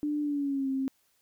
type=tone with pitch glide; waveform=sine; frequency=296.4 to 267.1 Hz; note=D4 to C4; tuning=+16 to +36 cents; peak=-27 dBFS; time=0.03-0.88 s; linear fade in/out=0 ms; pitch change=-180 cents; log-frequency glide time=0.21-0.69 s; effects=white hiss -70 dBFS RMS until 1.21 s